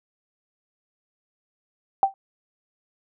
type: tone with exponential decay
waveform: sine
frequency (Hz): 780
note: G5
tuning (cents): -9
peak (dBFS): -10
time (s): 2.03-2.14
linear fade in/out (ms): 1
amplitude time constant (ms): 22
effects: none